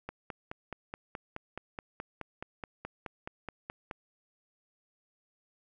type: click train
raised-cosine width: 0.5 ms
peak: -23 dBFS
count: 19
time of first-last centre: 0.09-3.912 s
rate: 4.71 Hz
effects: none